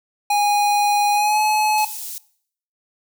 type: tone with pitch glide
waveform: square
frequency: 823 to 854 Hz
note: G#5 to G#5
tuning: -16 to +48 cents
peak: -16 dBFS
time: 0.3-1.85 s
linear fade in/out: 5 ms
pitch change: +64 cents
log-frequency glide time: 1.12-1.4 s
type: high-pass noise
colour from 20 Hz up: white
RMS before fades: -31 dBFS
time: 1.78-2.18 s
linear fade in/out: 0 ms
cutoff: 5500 Hz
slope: 12 dB/octave
effects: noise-tail reverb RT60 0.6 s tail -20 dB re dry